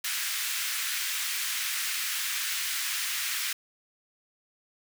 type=high-pass noise; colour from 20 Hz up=pink; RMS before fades=-31 dBFS; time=0.04-3.53 s; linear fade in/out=5 ms; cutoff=1600 Hz; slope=24 dB/octave; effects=none